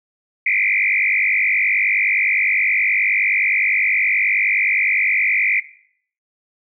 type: tone with frequency modulation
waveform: sine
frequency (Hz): 2211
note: C#7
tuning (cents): -5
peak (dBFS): -14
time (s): 0.46-5.6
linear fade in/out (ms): 5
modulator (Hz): 49.6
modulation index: 4.5
effects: noise-tail reverb RT60 0.6 s tail -17 dB re dry